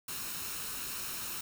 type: noise with comb filter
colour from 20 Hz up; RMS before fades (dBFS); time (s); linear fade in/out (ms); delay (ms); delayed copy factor
white; -39; 0.08-1.41; 5; 0.74; +0.5
effects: none

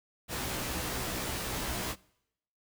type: noise with comb filter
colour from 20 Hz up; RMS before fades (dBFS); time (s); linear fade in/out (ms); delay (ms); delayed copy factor
pink; -35; 0.28-1.96; 50; 16; +0.8
effects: noise-tail reverb RT60 0.8 s tail -24 dB re dry

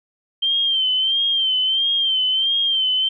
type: tone with vibrato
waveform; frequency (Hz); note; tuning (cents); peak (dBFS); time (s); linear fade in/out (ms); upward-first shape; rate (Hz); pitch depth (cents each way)
sine; 3136; G7; 0; -16; 0.42-3.09; 10; sine; 1.5; 63
effects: none

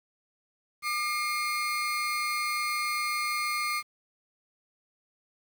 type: tone pair together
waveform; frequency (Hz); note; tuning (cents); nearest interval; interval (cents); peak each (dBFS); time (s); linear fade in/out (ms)
35% pulse; 1205.3 / 2136; D6 / C7; +45 / +35; minor seventh; 990; -29 / -29; 0.82-3.83; 50
effects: 9-bit

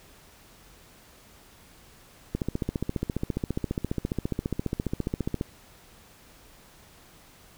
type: click train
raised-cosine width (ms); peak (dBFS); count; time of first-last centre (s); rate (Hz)
3; -14; 46; 2.35-5.411; 14.7
effects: pink hiss -54 dBFS RMS until 7.57 s

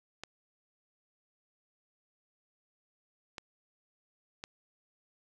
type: clicks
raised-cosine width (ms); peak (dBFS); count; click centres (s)
0.2; -23; 3; 0.236 / 3.382 / 4.439
effects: none

